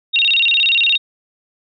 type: tone with vibrato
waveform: sine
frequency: 3205 Hz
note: G7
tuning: 38 cents sharp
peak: -11 dBFS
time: 0.13-0.98 s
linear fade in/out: 20 ms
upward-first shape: square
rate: 17 Hz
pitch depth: 260 cents each way
effects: none